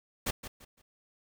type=noise with echo; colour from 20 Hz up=pink; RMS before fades=-31 dBFS; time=0.26-0.31 s; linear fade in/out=10 ms; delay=170 ms; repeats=3; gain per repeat=-11 dB; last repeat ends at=0.82 s; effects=none